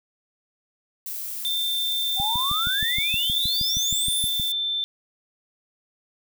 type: noise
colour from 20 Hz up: violet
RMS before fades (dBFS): -32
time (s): 1.06-4.52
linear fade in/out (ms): 2
type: tone with pitch glide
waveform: sine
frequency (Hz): 3571 to 3550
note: A7 to A7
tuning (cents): +25 to +15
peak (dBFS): -23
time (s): 1.45-4.84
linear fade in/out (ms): 0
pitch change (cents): -10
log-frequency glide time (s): 2.44-2.68
type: exponential sweep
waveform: sine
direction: up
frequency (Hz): 746 to 11840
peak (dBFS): -26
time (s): 2.16-4.31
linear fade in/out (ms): 50
type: click train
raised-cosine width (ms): 5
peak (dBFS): -21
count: 15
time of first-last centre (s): 2.2-4.398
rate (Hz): 6.37
effects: none